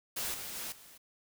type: noise with level steps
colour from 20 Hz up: white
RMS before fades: -36 / -42 / -40 / -55 dBFS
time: 0.16-0.98 s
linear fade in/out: 10 ms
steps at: 0.34 / 0.55 / 0.72 s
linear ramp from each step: 2 ms
effects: none